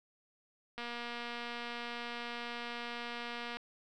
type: click train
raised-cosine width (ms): 0.3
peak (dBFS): -26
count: 665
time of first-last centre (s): 0.78-3.57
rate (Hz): 238
effects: none